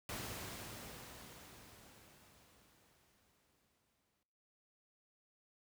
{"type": "noise with exponential decay", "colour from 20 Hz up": "pink", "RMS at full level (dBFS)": -43, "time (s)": [0.09, 4.23], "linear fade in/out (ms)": 1, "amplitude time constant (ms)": 900, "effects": ["noise-tail reverb RT60 0.8 s tail -17 dB re dry", "high-pass 60 Hz 12 dB/octave"]}